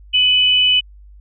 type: tone pair together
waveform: sine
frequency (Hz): 2537 / 2989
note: D#7 / F#7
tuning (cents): +33 / +17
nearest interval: minor third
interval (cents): 284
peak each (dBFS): -19 / -11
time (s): 0.13-0.81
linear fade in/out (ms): 20
effects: added 50 Hz sine -39 dBFS peak until 1.2 s